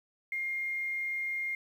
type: tone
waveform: sine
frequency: 2123 Hz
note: C7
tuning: 25 cents sharp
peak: -31 dBFS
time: 0.32-1.55 s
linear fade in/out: 2 ms
effects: 10-bit